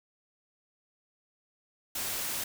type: noise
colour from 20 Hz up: white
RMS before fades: -34 dBFS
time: 1.95-2.44 s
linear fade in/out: 5 ms
effects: none